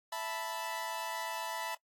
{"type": "chord", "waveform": "sawtooth", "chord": "E suspended fourth", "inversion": "none", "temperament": "equal", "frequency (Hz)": [659.3, 880, 987.8], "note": ["E5", "A5", "B5"], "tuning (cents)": [0, 0, 0], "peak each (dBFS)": [-39, -37, -36], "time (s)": [0.12, 1.75], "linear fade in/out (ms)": 5, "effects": ["noise-tail reverb RT60 0.1 s tail -22 dB re dry", "AAC 64 kbps"]}